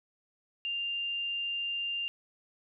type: tone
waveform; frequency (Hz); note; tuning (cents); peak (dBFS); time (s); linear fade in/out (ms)
sine; 2794; F7; 0; -31; 0.65-2.08; 0
effects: none